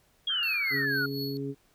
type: exponential sweep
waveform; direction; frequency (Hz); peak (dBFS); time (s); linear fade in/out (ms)
sine; down; 3322 to 1400; -26; 0.27-1.06; 5
type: band-pass noise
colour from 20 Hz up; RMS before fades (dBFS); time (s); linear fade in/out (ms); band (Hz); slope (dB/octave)
pink; -42; 0.29-0.86; 10; 1300 to 1700; 96
type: tone with tremolo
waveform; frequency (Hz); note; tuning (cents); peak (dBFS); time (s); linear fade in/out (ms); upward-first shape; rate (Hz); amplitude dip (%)
square; 4377; C#8; -23; -34; 0.43-1.37; 0; triangle; 4.1; 75
type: harmonic tone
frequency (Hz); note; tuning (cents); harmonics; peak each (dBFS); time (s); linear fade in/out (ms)
138.59; C#3; 0; 1 / 2 / 3; -36 / -34 / -36; 0.7-1.55; 50
effects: pink hiss -66 dBFS RMS until 1.74 s